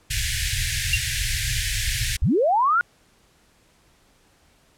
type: band-stop noise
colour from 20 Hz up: pink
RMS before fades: -24 dBFS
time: 0.1-2.17 s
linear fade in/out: 10 ms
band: 130 to 1600 Hz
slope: 96 dB/octave
type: tone with exponential decay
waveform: sine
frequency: 2767 Hz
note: F7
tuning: 17 cents flat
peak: -14 dBFS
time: 0.93-1.03 s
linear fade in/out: 5 ms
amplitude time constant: 21 ms
type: linear sweep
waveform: sine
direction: up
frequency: 38.12 to 1457 Hz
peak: -16 dBFS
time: 2.22-2.81 s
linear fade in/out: 0 ms
effects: pink hiss -59 dBFS RMS until 4.77 s + low-pass 11000 Hz 12 dB/octave